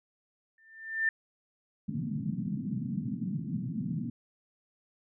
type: tone with exponential growth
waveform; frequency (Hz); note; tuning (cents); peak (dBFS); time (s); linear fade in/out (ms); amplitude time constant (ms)
sine; 1790; A6; +29; -22; 0.58-1.09; 2; 110
type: band-pass noise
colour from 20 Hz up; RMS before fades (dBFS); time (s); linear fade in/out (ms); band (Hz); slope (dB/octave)
white; -34; 1.88-4.1; 5; 120 to 240; 48
effects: none